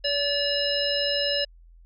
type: harmonic tone with a mistuned harmonic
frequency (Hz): 572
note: D5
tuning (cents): -46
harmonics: 1 / 3 / 5 / 7 / 9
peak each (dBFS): -27 / -33 / -29 / -32 / -27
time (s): 0.04-1.45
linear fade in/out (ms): 10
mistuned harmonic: 3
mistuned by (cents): +15
effects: added 42 Hz sine -48 dBFS peak until 1.85 s